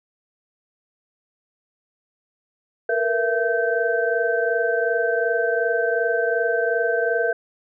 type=tone cluster; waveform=sine; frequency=457.9 / 480.6 / 669 / 1549 Hz; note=A#4 / B4 / E5 / G6; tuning=-31 / -47 / +25 / -21 cents; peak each=-24 dBFS; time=2.89-7.33 s; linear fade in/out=5 ms; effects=none